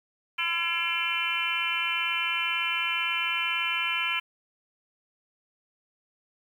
harmonic tone with a mistuned harmonic, 338 Hz, E4, 43 cents sharp, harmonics 3 / 4 / 5 / 6 / 7 / 8 / 9, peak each -36 / -35 / -37 / -38 / -29 / -33 / -32 dBFS, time 0.38-4.2 s, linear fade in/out 10 ms, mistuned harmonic 6, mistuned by +81 cents, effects 9-bit

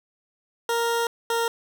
20% pulse tone pair in turn, 466.2 / 463.2 Hz, A#4 / A#4, 0 / -11 cents, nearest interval unison, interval 11 cents, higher first, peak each -17 dBFS, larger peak neither, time 0.69-1.07 / 1.3-1.48 s, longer first, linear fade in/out 2 ms, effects none

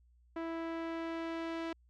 sawtooth tone with low-pass filter sweep, 329.6 Hz, E4, in tune, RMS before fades -39 dBFS, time 0.36-1.73 s, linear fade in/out 5 ms, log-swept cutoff 1800 to 3400 Hz, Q 0.79, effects added 60 Hz sine -63 dBFS peak until 1.89 s

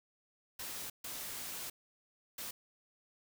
white noise bursts at uneven times, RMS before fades -43 dBFS, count 3, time 0.59-0.9 / 1.04-1.7 / 2.38-2.51 s, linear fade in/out 5 ms, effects none

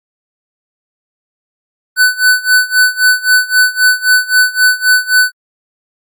square tone with tremolo, 1500 Hz, F#6, 23 cents sharp, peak -5 dBFS, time 1.96-5.32 s, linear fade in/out 50 ms, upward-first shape sine, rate 3.8 Hz, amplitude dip 90%, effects Opus 48 kbps

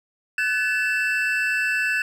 triangle tone cluster, 1506 / 1725 / 2653 Hz, F#6 / A6 / E7, +30 / -35 / +10 cents, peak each -23 dBFS, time 0.38-2.02 s, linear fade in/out 2 ms, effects none

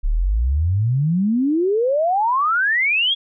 sine exponential sweep, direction up, 33.49 to 3395 Hz, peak -15 dBFS, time 0.03-3.15 s, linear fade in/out 20 ms, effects none

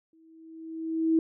sine tone with exponential growth, 323.4 Hz, E4, 33 cents flat, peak -18 dBFS, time 0.13-1.19 s, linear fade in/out 2 ms, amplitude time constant 230 ms, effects none

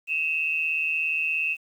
sine tone pair together, 2559 / 2716 Hz, D#7 / F7, +48 / -49 cents, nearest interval minor second, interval 103 cents, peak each -25 / -27 dBFS, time 0.07-1.57 s, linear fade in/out 50 ms, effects 9-bit

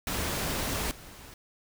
pink noise with level steps, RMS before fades -31 / -48 dBFS, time 0.07-1.34 s, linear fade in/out 2 ms, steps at 0.91 s, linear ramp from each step 2 ms, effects none

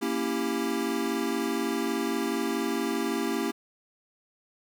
square chord, A# diminished seventh, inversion none, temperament equal with one note detuned, 233.1 / 277.2 / 329.6 / 394.5 Hz, A#3 / C#4 / E4 / G4, 0 / 0 / 0 / +11 cents, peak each -33 dBFS, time 0.01-3.52 s, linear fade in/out 20 ms, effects none

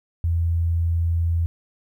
sine tone, 84 Hz, E2, 33 cents sharp, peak -18 dBFS, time 0.24-1.46 s, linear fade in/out 0 ms, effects 10-bit

